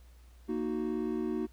triangle chord, D# minor, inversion second, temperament equal, 233.1 / 311.1 / 370 Hz, A#3 / D#4 / F#4, 0 / 0 / 0 cents, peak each -33 dBFS, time 0.48-1.47 s, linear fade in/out 20 ms, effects added 60 Hz sine -53 dBFS peak until 1.52 s + pink hiss -66 dBFS RMS until 1.52 s

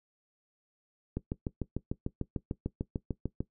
click train, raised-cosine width 3 ms, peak -19 dBFS, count 16, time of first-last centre 1.17-3.405 s, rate 6.71 Hz, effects noise-tail reverb RT60 0.1 s tail -17 dB re dry

